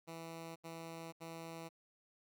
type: tone bursts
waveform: 10% pulse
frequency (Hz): 164.7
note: E3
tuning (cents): -1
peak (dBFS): -38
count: 3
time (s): 0.07-1.692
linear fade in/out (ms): 20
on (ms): 490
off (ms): 76
effects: none